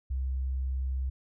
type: tone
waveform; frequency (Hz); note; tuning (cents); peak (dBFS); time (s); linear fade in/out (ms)
sine; 65.41; C2; 0; -28; 0.1-1.1; 10
effects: none